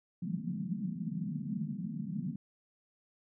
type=band-pass noise; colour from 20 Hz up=pink; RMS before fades=-37 dBFS; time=0.22-2.36 s; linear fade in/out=5 ms; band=160 to 220 Hz; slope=48 dB/octave; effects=none

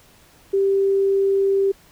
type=tone; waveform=sine; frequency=392 Hz; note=G4; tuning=in tune; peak=-15 dBFS; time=0.53-1.72 s; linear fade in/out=10 ms; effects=pink hiss -52 dBFS RMS until 1.91 s

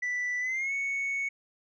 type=tone with pitch glide; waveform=sine; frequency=1975.5 to 2217 Hz; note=B6 to C#7; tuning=0 to 0 cents; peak=-26 dBFS; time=0.02-1.29 s; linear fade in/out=10 ms; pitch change=+200 cents; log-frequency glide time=0.4-0.73 s; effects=tanh soft clip ceiling -27 dBFS

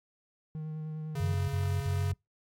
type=tone with vibrato; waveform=triangle; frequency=155.56 Hz; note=D#3; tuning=in tune; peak=-33 dBFS; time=0.55-1.34 s; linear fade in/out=0 ms; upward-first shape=sine; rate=9.9 Hz; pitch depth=13 cents each way
type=tone; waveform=square; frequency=138.59 Hz; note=C#3; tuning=in tune; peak=-34 dBFS; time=1.15-2.12 s; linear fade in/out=5 ms
type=tone bursts; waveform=sine; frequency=94.1 Hz; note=F#2; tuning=30 cents sharp; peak=-28 dBFS; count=3; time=1.2-2.136 s; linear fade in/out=5 ms; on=280 ms; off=48 ms
effects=noise-tail reverb RT60 0.2 s tail -26 dB re dry + AAC 64 kbps

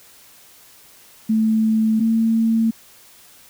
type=tone pair in turn; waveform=sine; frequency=220 / 225.4 Hz; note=A3 / A3; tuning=0 / +42 cents; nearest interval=unison; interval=42 cents; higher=second; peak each=-14 dBFS; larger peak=neither; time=1.29-2 / 2-2.71 s; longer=neither; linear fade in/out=10 ms; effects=white hiss -48 dBFS RMS until 3.49 s

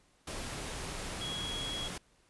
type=tone in noise; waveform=sine; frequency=3322 Hz; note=G#7; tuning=in tune; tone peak=-37 dBFS; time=1.21-1.88 s; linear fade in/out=5 ms; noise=pink; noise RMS=-40 dBFS; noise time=0.27-1.98 s; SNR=0 dB; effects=pink hiss -68 dBFS RMS until 2.29 s + resampled to 24000 Hz

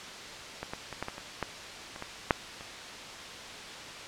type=clicks; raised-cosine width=0.5 ms; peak=-20 / -20 / -24 / -17 / -20 / -27 / -15 / -26 / -22 / -6 / -27 dBFS; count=11; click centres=0.63 / 0.735 / 0.927 / 1.026 / 1.084 / 1.181 / 1.427 / 1.961 / 2.024 / 2.308 / 2.609 s; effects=white hiss -42 dBFS RMS until 4.07 s + low-pass 5000 Hz 12 dB/octave

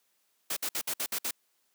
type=noise bursts; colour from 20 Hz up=white; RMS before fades=-32 dBFS; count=7; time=0.5-1.31 s; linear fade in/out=5 ms; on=66 ms; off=58 ms; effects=white hiss -73 dBFS RMS until 1.74 s + high-pass 200 Hz 12 dB/octave

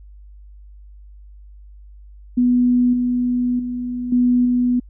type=tone with level steps; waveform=sine; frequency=246.4 Hz; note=B3; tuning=4 cents flat; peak=-12 / -16 / -22 / -12 / -14 dBFS; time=2.37-4.8 s; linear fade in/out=10 ms; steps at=2.93 / 3.59 / 4.12 / 4.45 s; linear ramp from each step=5 ms; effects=added 50 Hz sine -39 dBFS peak until 4.89 s

